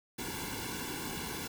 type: noise with comb filter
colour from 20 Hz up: pink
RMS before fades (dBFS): -39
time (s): 0.18-1.48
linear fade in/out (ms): 10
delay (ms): 1.6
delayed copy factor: -0.95
effects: none